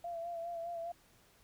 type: tone with vibrato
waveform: sine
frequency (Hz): 680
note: F5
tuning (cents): -46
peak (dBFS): -38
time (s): 0.04-0.92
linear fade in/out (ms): 5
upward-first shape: sine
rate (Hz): 4.9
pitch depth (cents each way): 37
effects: pink hiss -66 dBFS RMS until 1.43 s